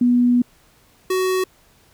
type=tone pair in turn; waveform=sine / square; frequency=244.2 / 373 Hz; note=B3 / F#4; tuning=-19 / +14 cents; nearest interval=perfect fifth; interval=733 cents; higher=second; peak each=-12 / -18 dBFS; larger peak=first; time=0.01-0.42 / 1.1-1.44 s; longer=first; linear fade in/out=5 ms; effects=pink hiss -55 dBFS RMS until 1.93 s